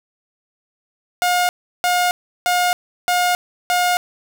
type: tone bursts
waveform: sawtooth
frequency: 715 Hz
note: F5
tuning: 41 cents sharp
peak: -11 dBFS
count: 5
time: 1.22-3.97 s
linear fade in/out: 0 ms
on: 270 ms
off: 350 ms
effects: none